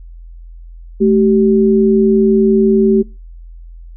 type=tone pair together; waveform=sine; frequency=216.6 / 385.2 Hz; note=A3 / G4; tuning=-27 / -30 cents; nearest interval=minor seventh; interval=997 cents; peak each=-10 dBFS; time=1-3.03 s; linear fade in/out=20 ms; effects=noise-tail reverb RT60 0.3 s tail -25 dB re dry + added 42 Hz sine -31 dBFS peak until 3.96 s